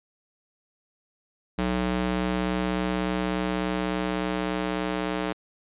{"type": "tone with high-pass filter sweep", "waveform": "square", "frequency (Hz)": 61.74, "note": "B1", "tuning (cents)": 0, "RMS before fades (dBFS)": -27, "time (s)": [1.58, 5.33], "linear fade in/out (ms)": 10, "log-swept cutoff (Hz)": [150, 280], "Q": 0.87, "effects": ["resampled to 8000 Hz"]}